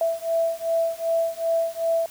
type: beating tone pair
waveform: sine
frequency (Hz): 661 / 663.6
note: E5 / E5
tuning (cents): +5 / +11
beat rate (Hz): 2.6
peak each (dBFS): -24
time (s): 0.01-2.06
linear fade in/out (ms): 2
effects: white hiss -45 dBFS RMS until 2.1 s